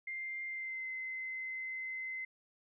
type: tone with pitch glide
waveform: sine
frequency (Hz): 2099 to 2057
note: C7 to C7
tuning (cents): +5 to -30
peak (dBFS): -38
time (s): 0.07-2.25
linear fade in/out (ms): 5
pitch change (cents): -35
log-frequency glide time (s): 0.48-0.89
effects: none